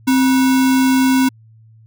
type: tone with sample-and-hold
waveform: sine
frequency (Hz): 261.9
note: C4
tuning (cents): +2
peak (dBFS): -10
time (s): 0.07-1.29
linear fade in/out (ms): 10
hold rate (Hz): 1225
effects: added 111 Hz sine -43 dBFS peak until 1.86 s